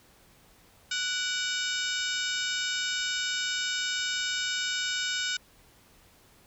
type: harmonic tone with a mistuned harmonic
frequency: 739 Hz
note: F#5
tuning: 2 cents flat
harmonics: 2 / 3 / 4 / 5 / 6 / 7 / 8 / 9 / 10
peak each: -33 / -38 / -35 / -35 / -42 / -37 / -42 / -44 / -39 dBFS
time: 0.91-5.37 s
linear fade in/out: 5 ms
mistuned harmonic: 3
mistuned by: +73 cents
effects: pink hiss -59 dBFS RMS until 6.46 s